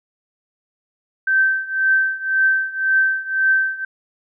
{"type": "tone with tremolo", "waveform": "sine", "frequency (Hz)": 1552, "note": "G6", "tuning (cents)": -18, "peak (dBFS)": -11, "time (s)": [1.27, 3.85], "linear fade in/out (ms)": 5, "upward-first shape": "triangle", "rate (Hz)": 1.9, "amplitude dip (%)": 90, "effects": []}